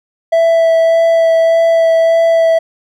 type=tone with vibrato; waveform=triangle; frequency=659.3 Hz; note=E5; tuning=in tune; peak=-5 dBFS; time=0.32-2.59 s; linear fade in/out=10 ms; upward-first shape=sine; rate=1.7 Hz; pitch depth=10 cents each way; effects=none